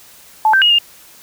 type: tone with pitch steps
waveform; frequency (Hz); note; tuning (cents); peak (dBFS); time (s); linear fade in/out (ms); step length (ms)
sine; 869 / 1561 / 2877 / 2817; A5 / G6 / F#7 / F7; -22 / -8 / -49 / +14; -8; 0.45-0.786; 2; 84
effects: white hiss -43 dBFS RMS until 1.22 s